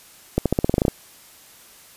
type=accelerating click train; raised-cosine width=2 ms; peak=-4 dBFS; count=11; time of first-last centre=0.38-0.882 s; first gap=77 ms; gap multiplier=0.9; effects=white hiss -48 dBFS RMS until 1.96 s + resampled to 32000 Hz